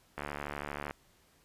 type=click train; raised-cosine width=0.5 ms; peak=-22 dBFS; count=54; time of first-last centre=0.18-0.909 s; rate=72.7 Hz; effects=pink hiss -66 dBFS RMS until 1.44 s + resampled to 32000 Hz